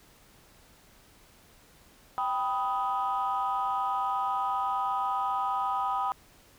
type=chord; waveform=sine; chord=G augmented; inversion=none; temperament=equal with one note detuned; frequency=784 / 987.8 / 1253.2 Hz; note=G5 / B5 / D#6; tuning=0 / 0 / +12 cents; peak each=-30 dBFS; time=2.18-6.12 s; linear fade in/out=0 ms; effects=tanh soft clip ceiling -20 dBFS + pink hiss -58 dBFS RMS until 6.58 s